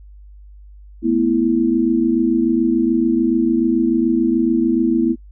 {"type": "chord", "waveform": "sine", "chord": "A suspended second", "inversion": "none", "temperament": "equal", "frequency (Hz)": [220, 246.9, 329.6], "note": ["A3", "B3", "E4"], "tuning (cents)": [0, 0, 0], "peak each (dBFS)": [-21, -17, -16], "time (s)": [1.02, 5.16], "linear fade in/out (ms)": 50, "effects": ["noise-tail reverb RT60 0.1 s tail -23 dB re dry", "added 50 Hz sine -38 dBFS peak until 5.31 s"]}